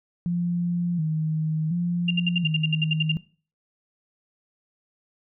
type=tone with vibrato; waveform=sine; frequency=165.2 Hz; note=E3; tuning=4 cents sharp; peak=-22 dBFS; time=0.26-3.17 s; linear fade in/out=0 ms; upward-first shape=square; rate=0.69 Hz; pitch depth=90 cents each way
type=tone bursts; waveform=sine; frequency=2794 Hz; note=F7; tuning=in tune; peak=-20 dBFS; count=12; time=2.08-3.119 s; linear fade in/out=5 ms; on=27 ms; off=65 ms
effects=noise-tail reverb RT60 0.4 s tail -19 dB re dry